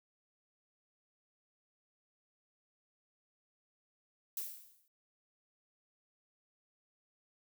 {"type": "noise with exponential decay", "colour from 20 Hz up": "violet", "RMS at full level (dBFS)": -37, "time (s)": [4.37, 4.88], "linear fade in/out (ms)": 2, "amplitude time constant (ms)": 110, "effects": []}